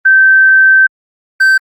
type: tone pair in turn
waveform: sine / triangle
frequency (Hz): 1551 / 1551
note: G6 / G6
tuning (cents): -19 / -19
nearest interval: unison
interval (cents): 0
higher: neither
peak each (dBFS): -3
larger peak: neither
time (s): 0.05-0.87 / 1.4-1.58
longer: first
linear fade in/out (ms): 10
effects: Opus 24 kbps